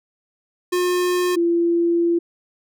square / sine tone pair in turn, 358.6 / 340.8 Hz, F4 / F4, +46 / -42 cents, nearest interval minor second, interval 88 cents, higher first, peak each -18 / -15 dBFS, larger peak second, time 0.72-1.36 / 1.36-2.19 s, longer second, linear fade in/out 10 ms, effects none

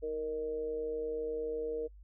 sine tone with amplitude modulation, 465.8 Hz, A#4, 1 cent flat, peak -30 dBFS, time 0.02-1.88 s, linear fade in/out 20 ms, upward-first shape sine, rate 152 Hz, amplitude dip 60%, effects noise-tail reverb RT60 0.1 s tail -26 dB re dry + added 50 Hz sine -51 dBFS peak until 2.03 s

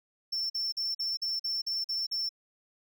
triangle tone bursts, 5390 Hz, E8, 38 cents sharp, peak -28 dBFS, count 9, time 0.32-2.292 s, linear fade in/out 10 ms, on 180 ms, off 44 ms, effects none

